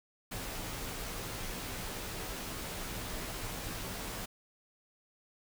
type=noise with comb filter; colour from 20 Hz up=pink; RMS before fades=-40 dBFS; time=0.31-4.26 s; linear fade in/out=10 ms; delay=14 ms; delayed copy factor=-0.5; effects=none